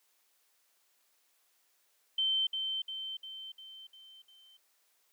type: tone with echo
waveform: sine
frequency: 3100 Hz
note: G7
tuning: 20 cents flat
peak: -27 dBFS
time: 2.18-2.47 s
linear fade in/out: 5 ms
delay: 350 ms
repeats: 6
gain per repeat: -5 dB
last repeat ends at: 4.57 s
effects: white hiss -72 dBFS RMS until 5.12 s + high-pass 400 Hz 12 dB/octave